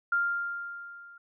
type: tone with level ramp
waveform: sine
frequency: 1396.9 Hz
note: F6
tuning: in tune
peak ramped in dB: -22 to -48 dBFS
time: 0.12-1.18 s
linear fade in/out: 5 ms
effects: none